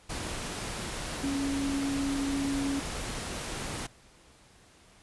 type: tone in noise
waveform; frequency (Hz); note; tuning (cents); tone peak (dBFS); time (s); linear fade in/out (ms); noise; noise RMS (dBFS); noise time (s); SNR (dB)
sine; 277.2; C#4; 0; -28; 1.23-2.8; 10; pink; -36; 0.09-3.87; +5
effects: pink hiss -58 dBFS RMS until 5.02 s + resampled to 24000 Hz